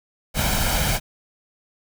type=noise with comb filter; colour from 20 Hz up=pink; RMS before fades=-21 dBFS; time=0.34-1 s; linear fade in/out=50 ms; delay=1.3 ms; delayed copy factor=+0.6; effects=none